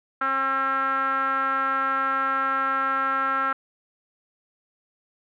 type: tone with low-pass filter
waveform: 5% pulse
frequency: 268.7 Hz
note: C4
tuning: 46 cents sharp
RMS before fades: -24 dBFS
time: 0.21-3.53 s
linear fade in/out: 5 ms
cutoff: 1400 Hz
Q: 6.7
effects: none